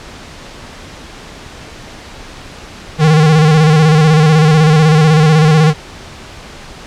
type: tone with vibrato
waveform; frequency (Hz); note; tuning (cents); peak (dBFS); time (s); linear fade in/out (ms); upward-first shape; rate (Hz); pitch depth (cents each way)
square; 155.56; D#3; 0; -6; 2.98-5.74; 50; square; 16; 49
effects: pink hiss -32 dBFS RMS until 6.86 s + low-pass 6000 Hz 12 dB/octave